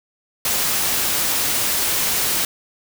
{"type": "noise", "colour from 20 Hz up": "white", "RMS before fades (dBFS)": -20, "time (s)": [0.45, 2.45], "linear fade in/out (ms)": 2, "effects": []}